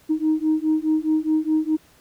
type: beating tone pair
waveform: sine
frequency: 310 / 314.8 Hz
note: D#4 / D#4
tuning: -6 / +20 cents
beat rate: 4.8 Hz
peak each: -20 dBFS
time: 0.09-1.77 s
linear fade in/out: 20 ms
effects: tanh soft clip ceiling -12 dBFS + pink hiss -55 dBFS RMS until 2 s